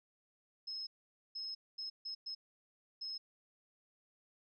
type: tone bursts at uneven times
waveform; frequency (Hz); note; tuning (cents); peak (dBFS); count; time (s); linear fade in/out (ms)
sine; 5170; E8; -34; -40; 6; 0.67-0.87 / 1.35-1.55 / 1.78-1.9 / 2.05-2.15 / 2.26-2.35 / 3.01-3.18; 10
effects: none